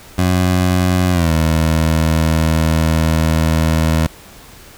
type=tone with pitch glide; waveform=20% pulse; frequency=91 to 80.14 Hz; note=F#2 to E2; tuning=-28 to -48 cents; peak=-7 dBFS; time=0.18-4.07 s; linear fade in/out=5 ms; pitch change=-220 cents; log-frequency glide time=1.1-1.32 s; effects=pink hiss -40 dBFS RMS until 4.77 s